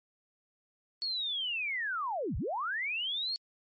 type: linear two-way sweep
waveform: sine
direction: down then up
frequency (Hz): 4435 to 40 to 4435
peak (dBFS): -31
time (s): 1.02-3.36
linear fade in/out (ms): 0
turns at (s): 2.37
effects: MP3 32 kbps